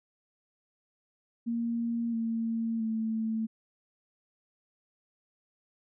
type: tone with pitch steps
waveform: sine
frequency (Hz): 233.1 / 227.5 / 222.1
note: A#3 / A#3 / A3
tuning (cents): 0 / -42 / +16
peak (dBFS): -28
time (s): 1.46-3.47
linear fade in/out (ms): 20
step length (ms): 670
effects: none